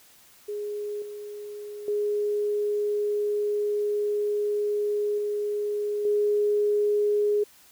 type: tone with level steps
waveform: sine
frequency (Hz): 415.3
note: G#4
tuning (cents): 0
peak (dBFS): -29 / -35 / -23 / -25 / -20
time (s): 0.48-7.44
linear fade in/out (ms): 10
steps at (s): 1.02 / 1.88 / 5.18 / 6.05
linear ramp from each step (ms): 2
effects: white hiss -55 dBFS RMS until 7.71 s